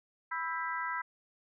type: harmonic tone with a mistuned harmonic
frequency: 329.6 Hz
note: E4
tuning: in tune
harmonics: 3 / 4 / 5 / 6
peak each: -37 / -38 / -39 / -40 dBFS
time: 0.31-1.02 s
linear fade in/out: 10 ms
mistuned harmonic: 5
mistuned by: -53 cents
effects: none